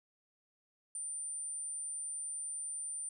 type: tone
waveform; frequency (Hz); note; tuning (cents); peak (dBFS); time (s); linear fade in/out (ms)
sine; 9150; D9; -46; -38; 0.95-3.09; 2
effects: none